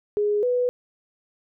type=tone pair in turn; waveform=sine; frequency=415.3 / 493.9 Hz; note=G#4 / B4; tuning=0 / 0 cents; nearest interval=minor third; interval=300 cents; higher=second; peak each=-19 dBFS; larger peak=neither; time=0.17-0.43 / 0.43-0.69 s; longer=neither; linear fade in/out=0 ms; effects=none